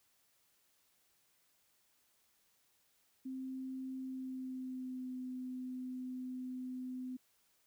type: tone with pitch glide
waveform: sine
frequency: 261.6 to 254.6 Hz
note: C4 to C4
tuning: 0 to -47 cents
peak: -40 dBFS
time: 3.25-7.17 s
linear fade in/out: 10 ms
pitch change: -47 cents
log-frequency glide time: 3.97-5.15 s
effects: white hiss -74 dBFS RMS until 7.66 s